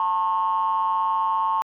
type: ring-modulated tone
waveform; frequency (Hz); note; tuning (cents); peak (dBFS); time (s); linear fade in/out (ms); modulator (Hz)
triangle; 95.5; G2; -45; -14; 0-1.62; 0; 986
effects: tanh soft clip ceiling -12 dBFS